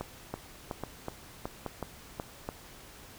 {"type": "two click trains", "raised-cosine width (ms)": 1, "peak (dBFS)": [-20, -20], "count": [6, 4], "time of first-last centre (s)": [[0.34, 2.199], [0.01, 2.489]], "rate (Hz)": [2.69, 1.21], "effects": ["pink hiss -51 dBFS RMS until 3.18 s"]}